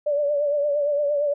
sine tone with vibrato, 581 Hz, D5, 19 cents flat, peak -19 dBFS, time 0.06-1.34 s, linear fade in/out 10 ms, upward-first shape triangle, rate 8.7 Hz, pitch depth 61 cents each way, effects none

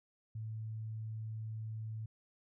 sine tone, 110 Hz, A2, in tune, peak -39 dBFS, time 0.35-2.06 s, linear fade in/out 5 ms, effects none

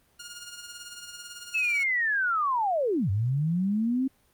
10% pulse tone with tremolo, 1421 Hz, F6, 30 cents sharp, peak -30 dBFS, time 0.19-1.84 s, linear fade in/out 10 ms, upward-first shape triangle, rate 18 Hz, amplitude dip 60%
sine linear two-way sweep, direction down then up, 2645 to 92.5 to 269.8 Hz, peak -23 dBFS, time 1.54-4.08 s, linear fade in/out 10 ms, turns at 3.1 s
effects pink hiss -65 dBFS RMS until 4.33 s + Opus 32 kbps

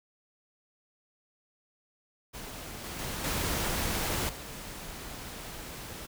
pink noise with level steps, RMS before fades -42 / -39 / -36 / -31 / -42 dBFS, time 2.33-6.07 s, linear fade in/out 20 ms, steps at 2.84 / 2.99 / 3.24 / 4.29 s, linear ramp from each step 2 ms, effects none

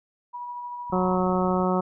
sine tone with tremolo, 971 Hz, B5, 30 cents flat, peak -31 dBFS, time 0.33-1.17 s, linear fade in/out 20 ms, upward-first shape sine, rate 13 Hz, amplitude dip 25%
click train, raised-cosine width 5 ms, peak -32 dBFS, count 25, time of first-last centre 0.9-1.632 s, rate 32.8 Hz
harmonic tone, 183.8 Hz, F#3, 11 cents flat, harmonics 1 / 2 / 3 / 4 / 5 / 6 / 7, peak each -24 / -27 / -29 / -30 / -31 / -32 / -32 dBFS, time 0.92-1.81 s, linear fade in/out 10 ms
effects none

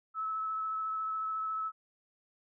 sine tone with vibrato, 1300 Hz, E6, 24 cents flat, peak -32 dBFS, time 0.14-1.72 s, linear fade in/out 50 ms, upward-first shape sine, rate 14 Hz, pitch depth 13 cents each way, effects none

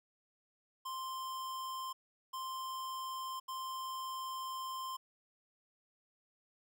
square tone bursts at uneven times, 1046.5 Hz, C6, in tune, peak -40 dBFS, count 3, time 0.85-1.93 / 2.33-3.4 / 3.48-4.97 s, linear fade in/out 10 ms, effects none

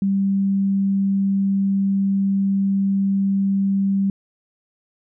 sine tone, 196 Hz, G3, in tune, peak -16 dBFS, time 0.02-4.1 s, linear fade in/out 2 ms, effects none

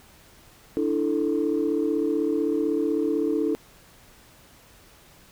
sine chord, D suspended second, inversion none, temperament equal, 293.7 / 329.6 / 440 Hz, D4 / E4 / A4, 0 / 0 / 0 cents, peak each -25 dBFS, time 0.77-3.55 s, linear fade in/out 0 ms, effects tanh soft clip ceiling -14 dBFS + pink hiss -53 dBFS RMS until 5.31 s

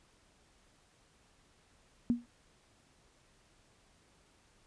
sine tone with exponential decay, 238.9 Hz, A#3, 43 cents sharp, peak -22 dBFS, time 2.1-2.26 s, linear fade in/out 0 ms, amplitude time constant 34 ms, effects pink hiss -67 dBFS RMS until 4.66 s + resampled to 22050 Hz

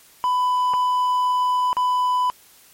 triangle tone with dropouts, 998 Hz, B5, 18 cents sharp, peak -15 dBFS, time 0.24-2.3 s, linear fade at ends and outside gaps 0 ms, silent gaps 0.736-0.739 / 1.73-1.768 s, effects white hiss -51 dBFS RMS until 2.73 s + MP3 64 kbps

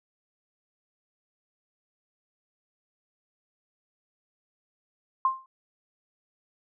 sine tone with exponential decay, 1054 Hz, C6, 12 cents sharp, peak -17 dBFS, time 5.25-5.46 s, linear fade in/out 2 ms, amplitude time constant 45 ms, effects none

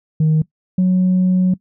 sine tone pair in turn, 156.2 / 184.05 Hz, D#3 / F#3, +7 / -9 cents, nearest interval minor third, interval 284 cents, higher second, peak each -9 dBFS, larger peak neither, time 0.2-0.42 / 0.78-1.54 s, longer second, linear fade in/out 5 ms, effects noise-tail reverb RT60 0.1 s tail -20 dB re dry + tanh soft clip ceiling -9 dBFS

